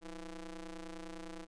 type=ring-modulated tone; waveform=sawtooth; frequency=167.9 Hz; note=E3; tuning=32 cents sharp; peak=-37 dBFS; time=0.01-1.47 s; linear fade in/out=50 ms; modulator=153 Hz; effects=resampled to 22050 Hz